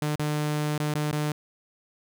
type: tone with dropouts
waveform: sawtooth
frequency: 150 Hz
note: D3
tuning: 37 cents sharp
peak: -21 dBFS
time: 0.02-1.32 s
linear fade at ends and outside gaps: 2 ms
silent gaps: 0.157-0.195 / 0.779-0.8 / 0.939-0.951 / 1.114-1.128 s
effects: none